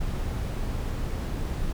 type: noise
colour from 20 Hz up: brown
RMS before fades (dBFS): -29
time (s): 0-1.73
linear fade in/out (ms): 10
effects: none